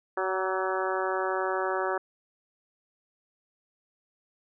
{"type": "harmonic tone with a mistuned harmonic", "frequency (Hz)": 188.2, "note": "F#3", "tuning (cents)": 30, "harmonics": [2, 3, 4, 5, 6, 7, 8, 9], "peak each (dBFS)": [-31, -33, -34, -35, -36, -36, -37, -38], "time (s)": [0.17, 1.98], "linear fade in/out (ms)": 5, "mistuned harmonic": 6, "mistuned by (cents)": 27, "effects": []}